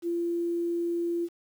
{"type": "tone with quantisation", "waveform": "sine", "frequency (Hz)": 342.2, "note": "F4", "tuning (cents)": -35, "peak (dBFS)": -26, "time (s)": [0.02, 1.29], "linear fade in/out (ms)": 50, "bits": 9, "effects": []}